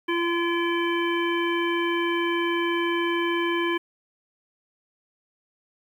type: harmonic tone with a mistuned harmonic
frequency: 341.7 Hz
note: F4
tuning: 38 cents flat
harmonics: 1 / 3 / 5 / 7 / 9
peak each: -24 / -29 / -31 / -32 / -34 dBFS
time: 0.08-3.78 s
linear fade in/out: 10 ms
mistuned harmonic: 7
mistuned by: -49 cents
effects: 9-bit